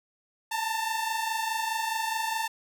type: tone pair together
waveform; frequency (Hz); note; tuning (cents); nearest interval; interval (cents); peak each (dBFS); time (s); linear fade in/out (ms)
sawtooth; 881 / 905.8; A5 / A#5; +2 / -50; unison; 48; -27; 0.51-2.48; 10
effects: none